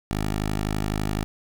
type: tone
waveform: 10% pulse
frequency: 51.91 Hz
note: G#1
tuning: in tune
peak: -16 dBFS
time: 0.11-1.24 s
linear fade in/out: 0 ms
effects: none